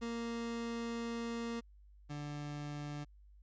30% pulse tone pair in turn, 232.8 / 146.65 Hz, A#3 / D3, -2 / -2 cents, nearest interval minor sixth, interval 800 cents, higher first, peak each -35 / -38 dBFS, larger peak first, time 0.01-1.61 / 2.09-3.05 s, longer first, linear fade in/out 20 ms, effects added 50 Hz sine -57 dBFS peak until 3.42 s + resampled to 16000 Hz

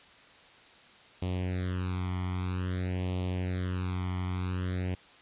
sawtooth tone with flanger, 91.3 Hz, F#2, 23 cents flat, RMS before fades -32 dBFS, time 1.22-4.95 s, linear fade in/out 5 ms, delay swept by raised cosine 0.32 to 0.94 ms, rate 0.51 Hz, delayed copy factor +1, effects white hiss -55 dBFS RMS until 5.21 s + resampled to 8000 Hz

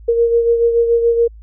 sine beating tone pair, 466.2 / 473.2 Hz, A#4 / A#4, 0 / +26 cents, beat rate 7 Hz, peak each -11 / -20 dBFS, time 0.08-1.28 s, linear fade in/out 10 ms, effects added 54 Hz sine -35 dBFS peak until 1.42 s

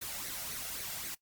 white noise with flanger, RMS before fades -40 dBFS, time 0.01-1.15 s, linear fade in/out 10 ms, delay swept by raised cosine 0.47 to 1.47 ms, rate 3.8 Hz, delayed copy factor +0.55, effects noise-tail reverb RT60 0.1 s tail -18 dB re dry + Opus 48 kbps

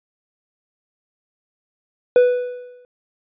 triangle tone with exponential decay, 493.9 Hz, B4, in tune, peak -5 dBFS, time 2.16-2.85 s, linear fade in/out 1 ms, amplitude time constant 150 ms, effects resampled to 8000 Hz

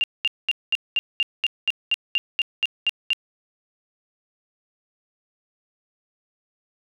sine tone bursts, 2794 Hz, F7, in tune, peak -17 dBFS, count 14, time 0.01-3.132 s, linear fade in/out 0 ms, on 28 ms, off 210 ms, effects none

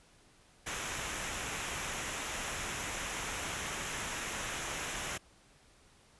pink noise with comb filter, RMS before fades -38 dBFS, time 0.66-5.18 s, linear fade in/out 10 ms, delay 0.22 ms, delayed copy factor -0.55, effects pink hiss -63 dBFS RMS until 6.19 s + resampled to 24000 Hz

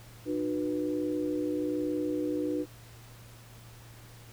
sine tone cluster, 302.2 / 363.4 / 490.4 Hz, D4 / F#4 / B4, +50 / -31 / -12 cents, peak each -30 / -35 / -35 dBFS, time 0.25-2.66 s, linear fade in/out 50 ms, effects added 116 Hz sine -50 dBFS peak until 4.32 s + pink hiss -54 dBFS RMS until 4.32 s

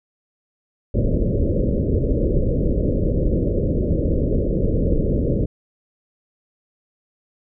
pink low-pass noise, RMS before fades -19 dBFS, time 0.94-5.46 s, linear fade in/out 5 ms, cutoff 580 Hz, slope 96 dB/octave, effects none

